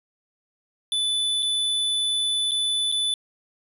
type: tone with dropouts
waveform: square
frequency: 3491 Hz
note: A7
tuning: 14 cents flat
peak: -22 dBFS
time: 0.92-3.14 s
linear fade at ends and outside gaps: 1 ms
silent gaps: 1.424-1.428 / 2.511-2.517 / 2.917-2.923 s
effects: resampled to 32000 Hz